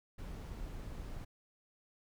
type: noise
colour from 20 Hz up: brown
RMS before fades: -44 dBFS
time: 0.18-1.25 s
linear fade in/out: 10 ms
effects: none